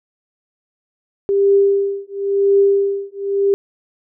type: tone with tremolo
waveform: sine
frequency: 397.4 Hz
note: G4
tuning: 24 cents sharp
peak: -8 dBFS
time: 1.29-3.54 s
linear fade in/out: 0 ms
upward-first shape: triangle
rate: 0.96 Hz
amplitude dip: 100%
effects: none